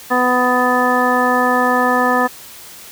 harmonic tone, 249.6 Hz, B3, 19 cents sharp, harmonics 1 / 2 / 3 / 4 / 5 / 7, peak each -19 / -19 / -19 / -19 / -19 / -19 dBFS, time 0.1-2.28 s, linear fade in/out 20 ms, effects white hiss -37 dBFS RMS until 2.91 s

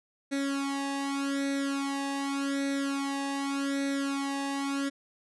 sawtooth tone with flanger, 277.2 Hz, C#4, in tune, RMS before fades -31 dBFS, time 0.31-4.9 s, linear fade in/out 20 ms, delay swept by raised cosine 0.5 to 1.11 ms, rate 0.85 Hz, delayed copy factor +1, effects resampled to 24000 Hz

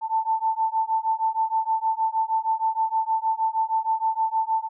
sine beating tone pair, 885 / 891.4 Hz, A5 / A5, +10 / +22 cents, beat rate 6.4 Hz, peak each -24 dBFS, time 0.01-4.69 s, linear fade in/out 50 ms, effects none

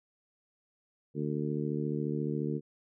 harmonic tone, 74.3 Hz, D2, 21 cents sharp, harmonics 2 / 3 / 4 / 5 / 6, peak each -34 / -36 / -37 / -38 / -39 dBFS, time 1.14-2.61 s, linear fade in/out 50 ms, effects none

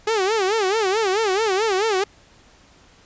sawtooth tone with vibrato, 410 Hz, G#4, 22 cents flat, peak -14 dBFS, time 0.07-2.04 s, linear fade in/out 5 ms, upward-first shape sine, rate 4.6 Hz, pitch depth 180 cents each way, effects pink hiss -52 dBFS RMS until 3.05 s + resampled to 16000 Hz

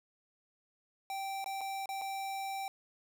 square tone with dropouts, 780 Hz, G5, 9 cents flat, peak -37 dBFS, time 1.1-2.68 s, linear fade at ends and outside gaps 1 ms, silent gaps 1.443-1.46 / 1.609-1.613 / 1.858-1.89 / 2.014-2.018 s, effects 11-bit

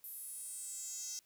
square tone with high-pass filter sweep, 293.7 Hz, D4, in tune, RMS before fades -45 dBFS, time 0.04-1.19 s, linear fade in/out 0 ms, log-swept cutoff 12000 to 5900 Hz, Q 6, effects white hiss -71 dBFS RMS until 1.25 s

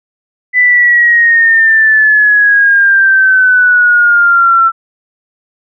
sine exponential sweep, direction down, 2001 to 1339 Hz, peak -4 dBFS, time 0.53-4.72 s, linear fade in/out 50 ms, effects none

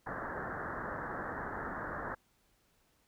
white low-pass noise, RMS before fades -40 dBFS, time 0.06-2.15 s, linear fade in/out 10 ms, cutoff 1800 Hz, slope 96 dB/octave, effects pink hiss -72 dBFS RMS until 3.07 s

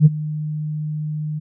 sine tone with ADSR envelope, 152.5 Hz, D#3, 34 cents flat, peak -3 dBFS, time 0-1.4 s, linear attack 56 ms, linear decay 29 ms, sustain -19 dB, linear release 20 ms, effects tanh soft clip ceiling -1 dBFS

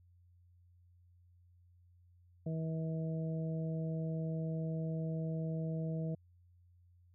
harmonic tone, 160.8 Hz, E3, 43 cents flat, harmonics 1 / 2 / 3 / 4, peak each -35 / -47 / -46 / -47 dBFS, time 2.46-6.15 s, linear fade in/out 5 ms, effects added 88 Hz sine -62 dBFS peak until 7.14 s

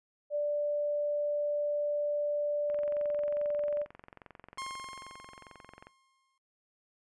sine tone, 587.3 Hz, D5, in tune, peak -28 dBFS, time 0.3-3.86 s, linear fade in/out 50 ms
click train, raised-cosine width 0.5 ms, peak -33 dBFS, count 72, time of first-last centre 2.7-5.87 s, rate 22.4 Hz
sawtooth tone with exponential decay, 1066 Hz, C6, 32 cents sharp, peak -32 dBFS, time 4.58-6.38 s, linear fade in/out 2 ms, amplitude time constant 390 ms
effects noise-tail reverb RT60 0.2 s tail -23 dB re dry + resampled to 24000 Hz

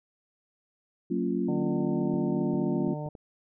sine chord, Gb major seventh, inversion none, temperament equal with one note detuned, 185 / 229.1 / 277.2 / 349.2 Hz, Gb3 / Bb3 / Db4 / F4, 0 / -30 / 0 / 0 cents, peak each -31 dBFS, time 1.1-2.94 s, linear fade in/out 10 ms
harmonic tone, 150 Hz, D3, 37 cents sharp, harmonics 1 / 2 / 3 / 4 / 5 / 6, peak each -34 / -42 / -43 / -39 / -45 / -44 dBFS, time 1.48-3.09 s, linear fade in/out 5 ms
clicks, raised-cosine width 2 ms, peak -31 dBFS, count 5, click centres 2.14 / 2.54 / 2.879 / 3.062 / 3.152 s
effects none

